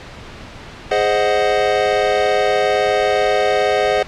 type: chord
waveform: square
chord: Ab dominant seventh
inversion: none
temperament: equal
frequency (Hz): 415.3 / 523.3 / 622.3 / 740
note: Ab4 / C5 / Eb5 / Gb5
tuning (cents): 0 / 0 / 0 / 0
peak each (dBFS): -20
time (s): 0.91-4.03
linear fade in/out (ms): 5
effects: pink hiss -35 dBFS RMS until 4.07 s + low-pass 4000 Hz 12 dB/octave